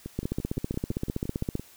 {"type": "two click trains", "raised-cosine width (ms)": 3, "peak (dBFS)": [-15, -22], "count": [22, 10], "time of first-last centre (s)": [[0.19, 1.554], [0.06, 1.596]], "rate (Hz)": [15.4, 5.86], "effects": ["white hiss -54 dBFS RMS until 1.76 s"]}